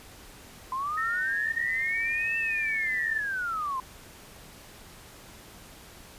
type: linear two-way sweep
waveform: sine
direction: up then down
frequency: 1016 to 2660 to 1016 Hz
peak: -28 dBFS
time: 0.72-3.8 s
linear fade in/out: 2 ms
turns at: 2.38 s
type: tone with pitch glide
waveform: sine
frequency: 1831 to 1773.7 Hz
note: A#6 to A6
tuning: -32 to +13 cents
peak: -29 dBFS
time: 0.97-3.2 s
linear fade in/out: 10 ms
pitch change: -55 cents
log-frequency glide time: 2.36-2.69 s
effects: pink hiss -49 dBFS RMS until 6.18 s + resampled to 32000 Hz